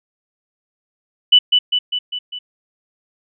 sine tone with echo, 2976 Hz, F#7, 9 cents sharp, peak -5 dBFS, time 1.32-1.39 s, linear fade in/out 10 ms, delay 200 ms, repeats 5, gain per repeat -4 dB, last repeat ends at 2.39 s, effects none

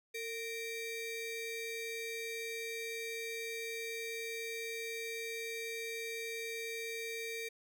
35% pulse ring-modulated tone, 1396.9 Hz, F6, in tune, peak -34 dBFS, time 0.14-7.49 s, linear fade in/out 10 ms, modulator 942 Hz, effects none

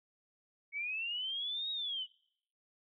sine linear two-way sweep, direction up then down, 2217 to 3810 to 2922 Hz, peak -35 dBFS, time 0.72-2.07 s, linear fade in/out 50 ms, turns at 1.71 s, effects noise-tail reverb RT60 0.7 s tail -24 dB re dry

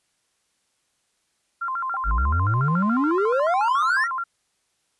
sine tone with vibrato, 1200 Hz, D6, 37 cents sharp, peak -24 dBFS, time 1.61-4.24 s, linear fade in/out 10 ms, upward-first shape square, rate 7 Hz, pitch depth 240 cents each way
sine tone with exponential decay, 786 Hz, G5, 4 cents sharp, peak -25 dBFS, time 1.94-2.02 s, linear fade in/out 1 ms, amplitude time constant 16 ms
triangle exponential sweep, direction up, 46.15 to 1975 Hz, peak -17 dBFS, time 2.04-4.08 s, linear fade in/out 50 ms
effects white hiss -70 dBFS RMS until 4.99 s + resampled to 24000 Hz

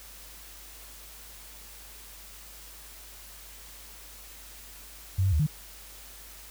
sine tone with pitch steps, 94.9 / 96.6 / 76.1 / 152.1 Hz, F#2 / G2 / D#2 / D#3, +44 / -25 / -38 / -39 cents, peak -21 dBFS, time 5.18-5.468 s, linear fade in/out 10 ms, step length 72 ms, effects added 50 Hz sine -51 dBFS peak until 6.5 s + white hiss -48 dBFS RMS until 6.5 s

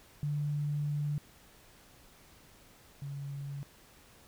sine tone pair in turn, 146.83 / 140.49 Hz, D3 / C#3, 0 / +24 cents, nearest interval minor second, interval 76 cents, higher first, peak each -30 / -37 dBFS, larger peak first, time 0.23-1.18 / 3.02-3.63 s, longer first, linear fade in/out 0 ms, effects pink hiss -59 dBFS RMS until 4.27 s

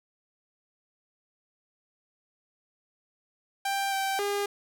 sawtooth tone with pitch steps, 788 / 778 / 405.5 Hz, G5 / G5 / G#4, +9 / -13 / -41 cents, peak -23 dBFS, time 3.65-4.46 s, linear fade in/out 5 ms, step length 270 ms, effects none

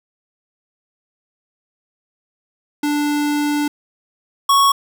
square tone pair in turn, 293.7 / 1108.9 Hz, D4 / C#6, 0 / 0 cents, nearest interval octave + major seventh, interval 2300 cents, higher second, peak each -17 / -11 dBFS, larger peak second, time 2.83-3.68 / 4.49-4.72 s, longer first, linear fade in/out 5 ms, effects none

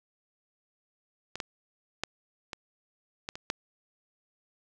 clicks, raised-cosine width 0.2 ms, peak -19 / -15 / -12 / -19 / -17 / -22 / -11 dBFS, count 7, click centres 1.356 / 1.402 / 2.036 / 2.532 / 3.289 / 3.355 / 3.501 s, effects none

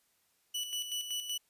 sawtooth tone with tremolo, 2960 Hz, F#7, in tune, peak -30 dBFS, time 0.54-1.38 s, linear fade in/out 10 ms, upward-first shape square, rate 5.3 Hz, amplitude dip 55%, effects white hiss -73 dBFS RMS until 1.49 s + resampled to 32000 Hz

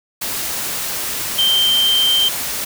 sine tone in noise, 3136 Hz, G7, in tune, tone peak -12 dBFS, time 1.38-2.29 s, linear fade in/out 10 ms, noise white, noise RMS -23 dBFS, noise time 0.21-2.65 s, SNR +8 dB, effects none

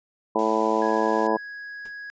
harmonic tone, 110 Hz, A2, in tune, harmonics 2 / 3 / 4 / 5 / 6 / 7 / 8 / 9, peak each -30 / -27 / -26 / -28 / -29 / -30 / -30 / -26 dBFS, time 0.35-1.37 s, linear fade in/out 5 ms
white noise, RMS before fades -44 dBFS, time 0.39-1.27 s, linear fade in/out 0 ms
triangle tone, 1661.2 Hz, G#6, in tune, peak -33 dBFS, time 0.82-2.1 s, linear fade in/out 0 ms
pink noise with exponential decay, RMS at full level -44 dBFS, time 1.85-1.96 s, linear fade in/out 5 ms, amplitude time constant 22 ms
effects resampled to 16000 Hz

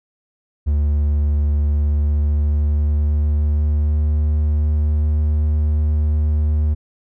triangle tone with pitch glide, 73.42 to 75.7 Hz, D2 to D#2, 0 to -47 cents, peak -12 dBFS, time 0.66-6.75 s, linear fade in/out 20 ms, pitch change +53 cents, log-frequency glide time 1.64-5.28 s, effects none

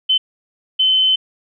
sine tone bursts at uneven times, 3058 Hz, G7, 44 cents flat, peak -11 dBFS, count 2, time 0.09-0.18 / 0.79-1.16 s, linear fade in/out 10 ms, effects none

